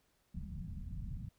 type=low-pass noise; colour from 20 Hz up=pink; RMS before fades=-43 dBFS; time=0.34-1.29 s; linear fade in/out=5 ms; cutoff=210 Hz; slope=48 dB/octave; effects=pink hiss -75 dBFS RMS until 1.38 s